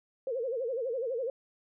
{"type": "tone with vibrato", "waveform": "sine", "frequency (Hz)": 493.9, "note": "B4", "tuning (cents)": 0, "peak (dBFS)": -30, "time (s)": [0.27, 1.3], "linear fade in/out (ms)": 2, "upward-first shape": "sine", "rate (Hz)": 12, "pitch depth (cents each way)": 170, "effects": []}